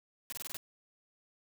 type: noise bursts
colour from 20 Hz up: white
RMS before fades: -41 dBFS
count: 6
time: 0.3-0.569 s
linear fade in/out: 0 ms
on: 24 ms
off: 25 ms
effects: none